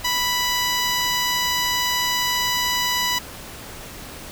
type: tone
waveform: 10% pulse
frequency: 987 Hz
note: B5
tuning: 1 cent flat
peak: -11 dBFS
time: 0.04-3.19 s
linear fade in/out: 10 ms
effects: pink hiss -37 dBFS RMS until 4.31 s